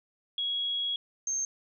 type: tone pair in turn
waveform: sine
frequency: 3322 / 6366 Hz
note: G#7 / G8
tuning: 0 / +26 cents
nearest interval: major seventh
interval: 1126 cents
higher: second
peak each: -28 dBFS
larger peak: neither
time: 0.38-0.96 / 1.27-1.45 s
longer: first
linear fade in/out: 2 ms
effects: none